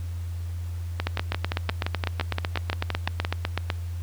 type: two click trains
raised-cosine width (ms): 0.3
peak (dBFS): -10 / -9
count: 14 / 22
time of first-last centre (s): 1-3.249 / 1.07-3.702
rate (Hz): 5.78 / 7.98
effects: added 86 Hz sine -29 dBFS peak until 4.02 s + pink hiss -51 dBFS RMS until 4.02 s